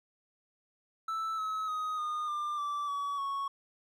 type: tone with pitch steps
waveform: triangle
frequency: 1318.5 / 1286.2 / 1254.6 / 1223.8 / 1193.8 / 1164.5 / 1135.9 / 1108.1 Hz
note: E6 / E6 / D#6 / D#6 / D6 / D6 / C#6 / C#6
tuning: 0 / -43 / +14 / -29 / +28 / -15 / +42 / -1 cents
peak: -30 dBFS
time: 1.08-3.48 s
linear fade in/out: 5 ms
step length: 300 ms
effects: none